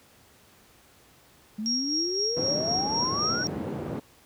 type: exponential sweep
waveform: sine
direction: up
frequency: 207.7 to 1523 Hz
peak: -29 dBFS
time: 1.58-3.44 s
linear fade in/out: 10 ms
type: tone with tremolo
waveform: sine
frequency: 5588 Hz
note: F8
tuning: in tune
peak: -24 dBFS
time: 1.66-3.47 s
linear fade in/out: 0 ms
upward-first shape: sine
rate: 3.9 Hz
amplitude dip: 50%
type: band-pass noise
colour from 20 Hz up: white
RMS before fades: -33 dBFS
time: 2.36-4 s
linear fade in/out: 10 ms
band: 100 to 370 Hz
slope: 12 dB/octave
effects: pink hiss -57 dBFS RMS until 4.25 s + high-pass 60 Hz 12 dB/octave